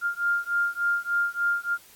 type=beating tone pair; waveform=sine; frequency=1400 / 1403.4 Hz; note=F6 / F6; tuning=+4 / +8 cents; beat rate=3.4 Hz; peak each=-26 / -26 dBFS; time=0.01-1.78 s; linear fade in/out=50 ms; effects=white hiss -53 dBFS RMS until 1.95 s + AAC 64 kbps